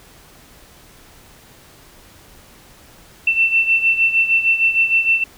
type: beating tone pair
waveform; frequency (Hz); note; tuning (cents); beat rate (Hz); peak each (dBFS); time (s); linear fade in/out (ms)
sine; 2682 / 2688.5; E7 / E7; +29 / +33; 6.5; -14 / -19; 3.27-5.24; 5
effects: pink hiss -46 dBFS RMS until 5.37 s